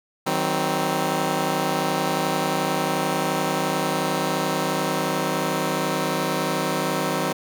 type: chord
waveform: 10% pulse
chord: C diminished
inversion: first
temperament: just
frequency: 156.98 / 188.37 / 261.6 Hz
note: Eb3 / Gb3 / C4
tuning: +16 / +31 / 0 cents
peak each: -18 dBFS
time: 0.26-7.33 s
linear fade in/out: 10 ms
effects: none